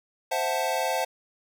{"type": "chord", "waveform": "square", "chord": "F# half-diminished seventh", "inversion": "second", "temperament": "equal", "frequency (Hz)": [523.3, 659.3, 740, 880], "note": ["C5", "E5", "F#5", "A5"], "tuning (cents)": [0, 0, 0, 0], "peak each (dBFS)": -31, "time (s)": [0.31, 1.05], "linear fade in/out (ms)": 10, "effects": []}